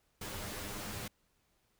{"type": "noise with comb filter", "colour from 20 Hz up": "pink", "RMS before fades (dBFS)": -42, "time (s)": [0.21, 1.08], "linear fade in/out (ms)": 5, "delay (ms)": 9.9, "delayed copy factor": 0.7, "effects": ["pink hiss -75 dBFS RMS until 1.79 s"]}